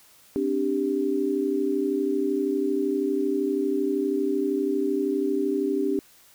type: chord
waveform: sine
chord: C suspended second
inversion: none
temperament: just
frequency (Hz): 261.6 / 294.3 / 392.4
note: C4 / D4 / G4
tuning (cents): 0 / +4 / +2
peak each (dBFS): -29 / -26 / -25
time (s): 0.36-5.99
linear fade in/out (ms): 0
effects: white hiss -55 dBFS RMS until 6.34 s